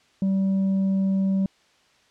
sine tone with tanh clipping, 192.9 Hz, G3, 28 cents flat, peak -20 dBFS, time 0.22-1.46 s, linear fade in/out 2 ms, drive 3 dB, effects white hiss -60 dBFS RMS until 2.1 s + low-pass 5000 Hz 12 dB/octave

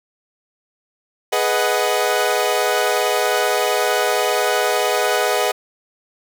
sawtooth chord, G# minor seventh, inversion none, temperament equal with one note detuned, 418.4 / 493.9 / 622.3 / 740 Hz, G#4 / B4 / D#5 / F#5, +13 / 0 / 0 / 0 cents, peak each -18 dBFS, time 1.32-5.52 s, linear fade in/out 10 ms, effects none

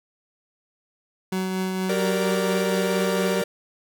30% pulse tone with tremolo, 187.4 Hz, F#3, 22 cents sharp, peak -20 dBFS, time 1.32-3.42 s, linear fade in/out 5 ms, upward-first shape triangle, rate 4.3 Hz, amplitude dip 30%
45% pulse chord, G minor, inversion none, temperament equal, 392 / 466.2 / 587.3 Hz, G4 / Bb4 / D5, 0 / 0 / 0 cents, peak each -29 / -26 / -28 dBFS, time 1.89-3.44 s, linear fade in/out 5 ms
effects none

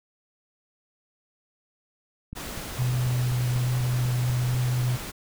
click train, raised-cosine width 5 ms, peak -23 dBFS, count 10, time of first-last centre 2.33-4.547 s, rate 4.06 Hz
pink noise, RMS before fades -36 dBFS, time 2.35-5.12 s, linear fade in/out 20 ms
sine tone with vibrato, 124.3 Hz, B2, 12 cents sharp, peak -22 dBFS, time 2.78-4.97 s, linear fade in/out 20 ms, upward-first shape sine, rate 1.2 Hz, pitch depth 9 cents each way
effects none

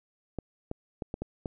clicks, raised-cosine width 2 ms, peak -20 dBFS, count 6, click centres 0.387 / 0.714 / 1.022 / 1.141 / 1.22 / 1.458 s, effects none

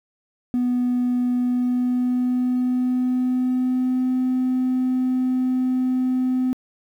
triangle tone with pitch glide, 246.9 to 255.3 Hz, B3 to C4, 0 to -42 cents, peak -15 dBFS, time 0.54-6.53 s, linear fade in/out 0 ms, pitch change +58 cents, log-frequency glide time 1.37-4.13 s, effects tanh soft clip ceiling -14 dBFS + 9-bit

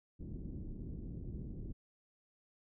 pink low-pass noise, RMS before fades -44 dBFS, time 0.19-1.73 s, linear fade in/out 20 ms, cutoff 310 Hz, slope 24 dB/octave, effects none

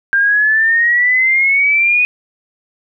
sine exponential sweep, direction up, 1589 to 2489 Hz, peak -9 dBFS, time 0.13-2.05 s, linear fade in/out 0 ms, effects none

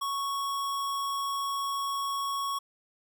square tone, 1108.7 Hz, C#6, in tune, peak -30 dBFS, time 0.01-2.59 s, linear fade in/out 10 ms, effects none

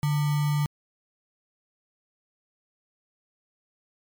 sine tone with sample-and-hold, 146.83 Hz, D3, in tune, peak -21 dBFS, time 0.03-0.66 s, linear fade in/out 0 ms, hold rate 1050 Hz, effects MP3 96 kbps

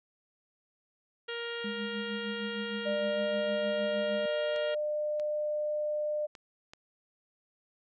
harmonic tone, 469.1 Hz, A#4, 11 cents sharp, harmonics 1 / 2 / 3 / 4 / 5 / 6 / 7 / 8 / 9, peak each -38 / -50 / -42 / -43 / -51 / -44 / -44 / -57 / -56 dBFS, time 1.28-4.75 s, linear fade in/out 10 ms
sine tone with tremolo, 207.7 Hz, G#3, in tune, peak -34 dBFS, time 1.64-4.26 s, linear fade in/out 5 ms, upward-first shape sine, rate 6.5 Hz, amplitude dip 65%
sine tone with pitch glide, 595 to 600.9 Hz, D5 to D5, +22 to +40 cents, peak -29 dBFS, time 2.85-6.27 s, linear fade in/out 20 ms, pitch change +18 cents, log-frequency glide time 3.13-3.19 s
clicks, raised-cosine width 0.2 ms, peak -30 dBFS, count 4, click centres 4.562 / 5.198 / 6.352 / 6.735 s
effects none

